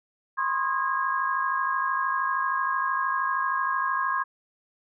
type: tone cluster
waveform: sine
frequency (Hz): 1019 / 1072 / 1238 / 1641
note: C6 / C6 / D#6 / G#6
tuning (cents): -46 / +42 / -9 / -21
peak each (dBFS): -32 / -26 / -33 / -29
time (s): 0.37-4.24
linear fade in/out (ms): 20
effects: none